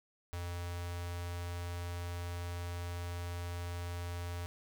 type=tone with notch filter; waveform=square; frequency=87.31 Hz; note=F2; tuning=in tune; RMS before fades=-40 dBFS; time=0.33-4.46 s; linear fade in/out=0 ms; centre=200 Hz; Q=0.52; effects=11-bit

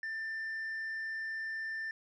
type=tone; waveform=sine; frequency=1784 Hz; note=A6; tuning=23 cents sharp; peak=-33 dBFS; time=0.03-1.91 s; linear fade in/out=2 ms; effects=tanh soft clip ceiling -35 dBFS

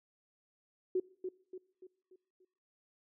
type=tone with echo; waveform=sine; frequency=370 Hz; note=F#4; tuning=in tune; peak=-28 dBFS; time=0.95-1 s; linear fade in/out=5 ms; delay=290 ms; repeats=5; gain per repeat=-7 dB; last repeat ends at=2.45 s; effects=noise-tail reverb RT60 0.7 s tail -24 dB re dry

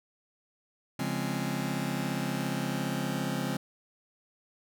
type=chord; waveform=sawtooth; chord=Db major seventh; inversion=none; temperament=just; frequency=138.59 / 173.24 / 207.9 / 259.9 Hz; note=Db3 / F3 / Ab3 / C4; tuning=0 / -14 / +2 / -11 cents; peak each=-31 dBFS; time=0.99-3.57 s; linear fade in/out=5 ms; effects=none

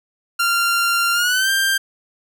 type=tone with pitch glide; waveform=sawtooth; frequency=1386 to 1582.9 Hz; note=F6 to G6; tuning=-14 to +16 cents; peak=-12 dBFS; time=0.39-1.78 s; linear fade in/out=10 ms; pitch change=+230 cents; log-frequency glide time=1.13-1.5 s; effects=none

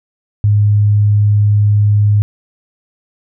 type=tone; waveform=sine; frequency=103.83 Hz; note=G#2; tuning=in tune; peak=-7 dBFS; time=0.44-2.22 s; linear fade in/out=0 ms; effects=none

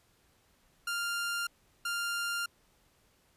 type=tone pair in turn; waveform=sawtooth; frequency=1396.9 / 1396.9 Hz; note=F6 / F6; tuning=0 / 0 cents; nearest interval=unison; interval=0 cents; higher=neither; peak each=-28 dBFS; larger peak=neither; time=0.87-1.47 / 1.85-2.46 s; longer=second; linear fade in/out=5 ms; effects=pink hiss -68 dBFS RMS until 3.36 s + resampled to 32000 Hz

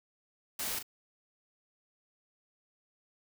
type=noise with echo; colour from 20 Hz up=white; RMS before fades=-36 dBFS; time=0.59-0.79 s; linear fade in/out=5 ms; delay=38 ms; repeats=1; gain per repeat=-8 dB; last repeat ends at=0.828 s; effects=none

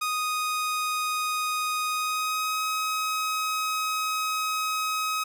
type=tone with pitch glide; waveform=sawtooth; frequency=1244.5 to 1268.4 Hz; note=D#6 to D#6; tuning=0 to +33 cents; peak=-22 dBFS; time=0.01-5.24 s; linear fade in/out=10 ms; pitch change=+33 cents; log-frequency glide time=1.88-2.64 s; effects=none

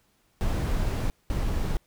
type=noise bursts at uneven times; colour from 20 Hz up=brown; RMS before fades=-26 dBFS; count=2; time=0.41-1.1 / 1.3-1.77 s; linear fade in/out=0 ms; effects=pink hiss -67 dBFS RMS until 1.86 s

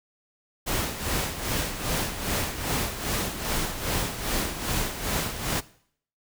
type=noise with tremolo; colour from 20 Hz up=pink; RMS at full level=-26 dBFS; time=0.66-5.61 s; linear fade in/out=20 ms; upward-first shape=sine; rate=2.5 Hz; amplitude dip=65%; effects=noise-tail reverb RT60 0.6 s tail -19 dB re dry

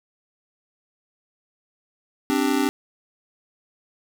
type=chord; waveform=square; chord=C suspended second; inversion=none; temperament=just; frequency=261.6 / 294.3 / 392.4 Hz; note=C4 / D4 / G4; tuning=0 / +4 / +2 cents; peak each=-24 / -23 / -27 dBFS; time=2.3-2.69 s; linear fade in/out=0 ms; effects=none

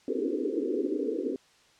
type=band-pass noise; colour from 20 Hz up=white; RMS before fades=-30 dBFS; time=0.08-1.36 s; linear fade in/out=2 ms; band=250 to 480 Hz; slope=96 dB/octave; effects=white hiss -61 dBFS RMS until 1.79 s + low-pass 6000 Hz 12 dB/octave

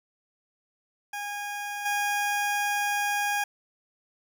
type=tone with level steps; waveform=20% pulse; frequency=819 Hz; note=G#5; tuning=24 cents flat; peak=-27 / -20 dBFS; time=1.13-3.44 s; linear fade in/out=5 ms; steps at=1.85 s; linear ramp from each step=10 ms; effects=none

